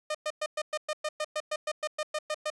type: tone bursts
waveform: sawtooth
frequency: 610 Hz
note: D#5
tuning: 34 cents flat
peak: -25 dBFS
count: 16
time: 0.1-2.502 s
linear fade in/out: 5 ms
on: 47 ms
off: 110 ms
effects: resampled to 22050 Hz